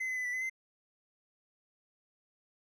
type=tone with pitch steps; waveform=triangle; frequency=2048 / 2030 / 2007 / 1970 / 2026 / 2069 Hz; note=C7 / B6 / B6 / B6 / B6 / C7; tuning=-38 / +47 / +27 / -5 / +44 / -20 cents; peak=-31 dBFS; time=0-0.498 s; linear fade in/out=10 ms; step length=83 ms; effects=none